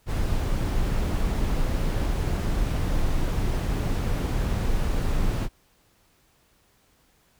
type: noise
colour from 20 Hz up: brown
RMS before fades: -24 dBFS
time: 0.06-5.49 s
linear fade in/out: 50 ms
effects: pink hiss -63 dBFS RMS until 7.39 s